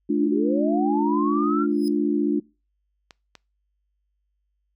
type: chord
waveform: sine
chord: D minor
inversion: second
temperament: equal with one note detuned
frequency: 216.2 / 293.7 / 349.2 Hz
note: A3 / D4 / F4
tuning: -30 / 0 / 0 cents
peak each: -25 / -21 / -25 dBFS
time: 0.09-2.4 s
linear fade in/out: 10 ms
type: linear sweep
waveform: sine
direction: up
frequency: 261.4 to 1396.9 Hz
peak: -25 dBFS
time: 0.18-1.67 s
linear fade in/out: 50 ms
type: tone with exponential growth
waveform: sawtooth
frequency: 5070 Hz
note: D#8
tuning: 32 cents sharp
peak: -31 dBFS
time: 1.71-1.88 s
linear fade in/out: 0 ms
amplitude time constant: 36 ms
type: clicks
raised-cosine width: 0.2 ms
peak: -25 dBFS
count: 2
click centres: 3.108 / 3.353 s
effects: noise-tail reverb RT60 0.3 s tail -24 dB re dry + added 50 Hz sine -70 dBFS peak until 4.75 s